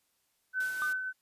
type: tone with tremolo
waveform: sine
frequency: 1517 Hz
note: F#6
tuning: 43 cents sharp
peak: -28 dBFS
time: 0.53-1.13 s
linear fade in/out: 50 ms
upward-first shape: sine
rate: 3.5 Hz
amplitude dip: 50%
type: high-pass noise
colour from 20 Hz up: white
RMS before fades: -47 dBFS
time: 0.6-0.93 s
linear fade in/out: 5 ms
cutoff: 110 Hz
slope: 12 dB/octave
type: tone with exponential decay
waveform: triangle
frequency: 1214 Hz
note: D#6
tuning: 43 cents flat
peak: -28 dBFS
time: 0.82-1 s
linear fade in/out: 0 ms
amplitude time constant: 37 ms
effects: white hiss -75 dBFS RMS until 1.21 s + resampled to 32000 Hz

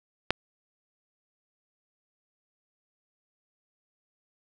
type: click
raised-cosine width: 0.3 ms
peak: -6 dBFS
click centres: 0.306 s
effects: none

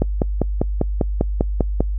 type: click train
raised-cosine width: 2 ms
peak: -3 dBFS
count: 10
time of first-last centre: 0.02-1.806 s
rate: 5.04 Hz
effects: noise-tail reverb RT60 0.1 s tail -25 dB re dry + added 50 Hz sine -19 dBFS peak until 1.98 s

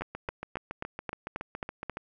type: two click trains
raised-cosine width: 0.5 ms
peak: -18 / -21 dBFS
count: 8 / 15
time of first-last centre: 0.02-1.897 / 0.01-1.971 s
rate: 3.73 / 7.14 Hz
effects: none

